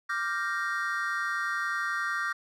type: chord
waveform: triangle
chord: G minor seventh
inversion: second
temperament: equal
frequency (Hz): 1174.7 / 1396.9 / 1568 / 1864.7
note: D6 / F6 / G6 / Bb6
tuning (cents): 0 / 0 / 0 / 0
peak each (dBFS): -32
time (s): 0.09-2.33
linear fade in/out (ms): 10
effects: none